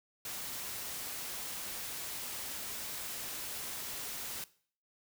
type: noise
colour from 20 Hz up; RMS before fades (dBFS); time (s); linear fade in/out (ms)
white; -41; 0.25-4.44; 2
effects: noise-tail reverb RT60 0.5 s tail -19 dB re dry